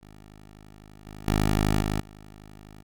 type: tone with level steps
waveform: 10% pulse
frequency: 51.91 Hz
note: G#1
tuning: in tune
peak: -39 / -32 / -13 / -17 / -37 dBFS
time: 0.01-2.83 s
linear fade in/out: 20 ms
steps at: 1.06 / 1.28 / 1.81 / 2 s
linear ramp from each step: 2 ms
effects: none